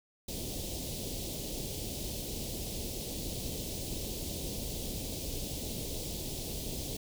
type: band-stop noise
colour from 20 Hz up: pink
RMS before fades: -38 dBFS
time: 0.28-6.97 s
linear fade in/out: 5 ms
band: 610 to 3200 Hz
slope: 24 dB/octave
effects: none